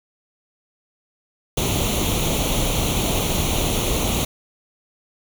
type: noise with comb filter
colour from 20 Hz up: pink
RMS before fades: -21 dBFS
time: 1.57-4.25 s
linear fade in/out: 5 ms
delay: 0.3 ms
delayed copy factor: +0.75
effects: none